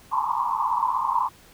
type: band-pass noise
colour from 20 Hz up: white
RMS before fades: -24 dBFS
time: 0.11-1.29 s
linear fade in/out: 20 ms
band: 880 to 1100 Hz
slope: 96 dB/octave
effects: pink hiss -52 dBFS RMS until 1.53 s